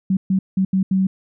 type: tone bursts at uneven times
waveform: sine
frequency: 190 Hz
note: F#3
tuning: 46 cents sharp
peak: -14 dBFS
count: 5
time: 0.1-0.17 / 0.3-0.39 / 0.57-0.65 / 0.73-0.83 / 0.91-1.07 s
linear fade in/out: 5 ms
effects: none